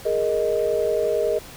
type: chord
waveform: sine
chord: Ab suspended second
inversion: none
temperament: equal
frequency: 415.3 / 466.2 / 622.3 Hz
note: Ab4 / Bb4 / Eb5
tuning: 0 / 0 / 0 cents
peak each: -24 / -23 / -23 dBFS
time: 0.05-1.39 s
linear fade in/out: 10 ms
effects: pink hiss -41 dBFS RMS until 1.56 s